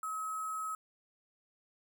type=tone with sample-and-hold; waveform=sine; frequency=1281 Hz; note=E6; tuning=50 cents flat; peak=-35 dBFS; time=0.03-0.75 s; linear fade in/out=2 ms; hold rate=8820 Hz; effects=none